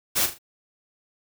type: noise with echo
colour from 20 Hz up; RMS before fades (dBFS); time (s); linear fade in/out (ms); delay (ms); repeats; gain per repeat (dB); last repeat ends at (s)
white; -22; 0.15-0.27; 20; 39; 3; -9; 0.387
effects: none